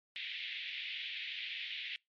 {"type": "band-pass noise", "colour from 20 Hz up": "white", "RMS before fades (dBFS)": -42, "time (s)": [0.16, 1.96], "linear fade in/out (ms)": 0, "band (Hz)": [2000, 3600], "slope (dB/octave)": 48, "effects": ["noise-tail reverb RT60 0.2 s tail -25 dB re dry", "MP3 48 kbps"]}